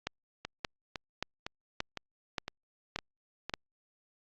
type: two click trains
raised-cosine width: 0.2 ms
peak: -14 / -19 dBFS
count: 7 / 7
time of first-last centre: 0.07-3.538 / 0.45-3.496 s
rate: 1.73 / 1.97 Hz
effects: low-pass 5000 Hz 12 dB/octave + Opus 48 kbps